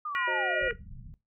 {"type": "linear sweep", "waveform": "sine", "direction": "down", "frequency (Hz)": [1237, 439.3], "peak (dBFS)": -32, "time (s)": [0.05, 0.73], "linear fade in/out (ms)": 5}
{"type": "harmonic tone", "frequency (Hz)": 479.5, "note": "A#4", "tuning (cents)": 49, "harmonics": [3, 4, 5, 6], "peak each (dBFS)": [-31, -31, -37, -41], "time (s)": [0.15, 0.71], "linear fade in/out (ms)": 0}
{"type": "chord", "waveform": "sine", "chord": "C diminished", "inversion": "second", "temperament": "equal with one note detuned", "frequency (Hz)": [370, 523.3, 619], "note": ["Gb4", "C5", "Eb5"], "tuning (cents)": [0, 0, -9], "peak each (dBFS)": -37, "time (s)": [0.27, 0.69], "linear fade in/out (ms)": 10}
{"type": "low-pass noise", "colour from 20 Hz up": "pink", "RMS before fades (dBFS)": -45, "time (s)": [0.61, 1.14], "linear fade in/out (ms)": 0, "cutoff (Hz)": 200, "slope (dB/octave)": 48}
{"effects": ["noise-tail reverb RT60 0.2 s tail -17 dB re dry"]}